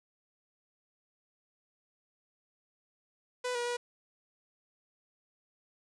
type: tone with pitch steps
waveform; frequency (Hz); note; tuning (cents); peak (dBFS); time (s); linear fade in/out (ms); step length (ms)
sawtooth; 497.5 / 480.8 / 484.2; B4 / B4 / B4; +13 / -46 / -34; -28; 3.44-3.77; 10; 110
effects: resampled to 22050 Hz + 9-bit